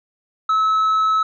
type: tone with tanh clipping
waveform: sine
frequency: 1296 Hz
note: E6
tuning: 30 cents flat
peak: -15 dBFS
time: 0.49-1.23 s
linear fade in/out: 5 ms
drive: 3 dB
effects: none